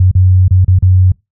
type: tone with dropouts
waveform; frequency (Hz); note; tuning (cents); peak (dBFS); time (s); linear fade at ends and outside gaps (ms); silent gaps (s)
sine; 92.5; F#2; 0; -4; 0-1.12; 5; 0.114-0.151 / 0.481-0.508 / 0.647-0.68 / 0.789-0.824
effects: noise-tail reverb RT60 0.2 s tail -24 dB re dry